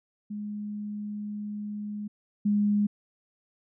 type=tone pair in turn; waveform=sine; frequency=208.3 / 206.4 Hz; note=G#3 / G#3; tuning=+5 / -10 cents; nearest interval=unison; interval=15 cents; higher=first; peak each=-32 / -21 dBFS; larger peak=second; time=0.3-2.08 / 2.45-2.87 s; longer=first; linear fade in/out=10 ms; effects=none